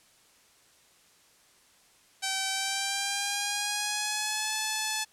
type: tone with pitch glide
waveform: 5% pulse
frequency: 771 to 865.4 Hz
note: G5 to A5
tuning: -29 to -29 cents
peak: -16 dBFS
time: 2.22-5.05 s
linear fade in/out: 20 ms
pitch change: +200 cents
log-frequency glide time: 2.5-4.55 s
effects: white hiss -61 dBFS RMS until 5.12 s + low-pass 10000 Hz 12 dB/octave

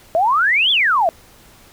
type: exponential two-way sweep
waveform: sine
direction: up then down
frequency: 630 to 3520 to 630 Hz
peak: -12 dBFS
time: 0.15-1.09 s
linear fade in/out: 0 ms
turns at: 0.71 s
effects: pink hiss -47 dBFS RMS until 1.72 s

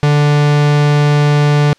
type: tone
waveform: 45% pulse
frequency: 146.83 Hz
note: D3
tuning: in tune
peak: -8 dBFS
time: 0.03-1.73 s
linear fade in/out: 0 ms
effects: white hiss -51 dBFS RMS until 1.78 s + low-pass 5000 Hz 12 dB/octave

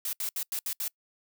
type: noise bursts at uneven times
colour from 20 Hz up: blue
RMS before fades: -32 dBFS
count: 6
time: 0.05-0.13 / 0.2-0.29 / 0.36-0.43 / 0.52-0.59 / 0.66-0.73 / 0.8-0.88 s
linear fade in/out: 2 ms
effects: noise-tail reverb RT60 0.1 s tail -26 dB re dry

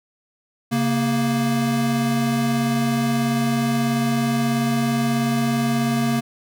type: tone pair together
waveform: square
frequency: 136.18 / 233.1 Hz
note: C#3 / A#3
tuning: -30 / 0 cents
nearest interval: major sixth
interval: 930 cents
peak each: -25 / -20 dBFS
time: 0.71-6.21 s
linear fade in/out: 20 ms
effects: none

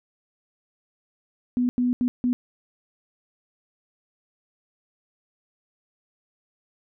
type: tone bursts at uneven times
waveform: sine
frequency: 246.9 Hz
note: B3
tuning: in tune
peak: -19 dBFS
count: 4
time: 1.57-1.69 / 1.78-1.93 / 2.01-2.08 / 2.24-2.33 s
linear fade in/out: 0 ms
effects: none

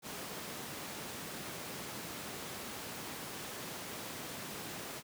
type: high-pass noise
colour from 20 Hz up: pink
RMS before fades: -44 dBFS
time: 0.02-5.03 s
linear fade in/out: 50 ms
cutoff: 150 Hz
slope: 12 dB/octave
effects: none

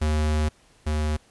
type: tone pair in turn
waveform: square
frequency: 76.5 / 76.18 Hz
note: D#2 / D#2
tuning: -29 / -36 cents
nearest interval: unison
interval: 7 cents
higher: first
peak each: -21 / -23 dBFS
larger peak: first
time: 0.01-0.49 / 0.86-1.17 s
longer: first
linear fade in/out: 10 ms
effects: pink hiss -58 dBFS RMS until 1.3 s + resampled to 24000 Hz

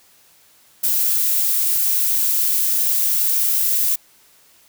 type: noise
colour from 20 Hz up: violet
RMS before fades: -18 dBFS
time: 0.83-3.96 s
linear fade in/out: 10 ms
effects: white hiss -53 dBFS RMS until 4.68 s

